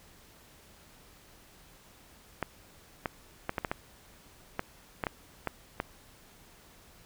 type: clicks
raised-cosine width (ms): 0.5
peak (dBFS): -15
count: 11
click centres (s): 2.427 / 3.058 / 3.494 / 3.582 / 3.648 / 3.715 / 4.594 / 5.038 / 5.068 / 5.473 / 5.801
effects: pink hiss -57 dBFS RMS until 7.05 s